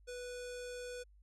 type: tone with low-pass filter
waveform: square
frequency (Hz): 492.9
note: B4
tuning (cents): -3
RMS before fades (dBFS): -45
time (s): 0.07-1.04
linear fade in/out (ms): 20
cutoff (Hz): 8100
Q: 1.9
effects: added 50 Hz sine -60 dBFS peak until 1.22 s